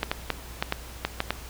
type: clicks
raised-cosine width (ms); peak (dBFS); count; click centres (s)
0.3; -8; 8; 0.031 / 0.115 / 0.303 / 0.625 / 0.724 / 1.05 / 1.204 / 1.306
effects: added 60 Hz sine -42 dBFS peak until 1.49 s + pink hiss -44 dBFS RMS until 1.49 s